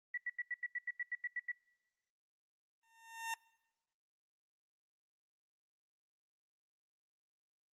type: tone bursts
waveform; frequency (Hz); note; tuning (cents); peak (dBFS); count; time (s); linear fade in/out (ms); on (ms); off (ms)
sine; 1947; B6; -25; -36; 12; 0.14-1.518; 5; 36; 86
type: tone with exponential growth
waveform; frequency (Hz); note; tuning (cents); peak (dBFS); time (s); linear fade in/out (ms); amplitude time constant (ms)
20% pulse; 910; A#5; -42; -30; 2.83-3.34; 2; 110
effects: noise-tail reverb RT60 1.0 s tail -25 dB re dry + Opus 32 kbps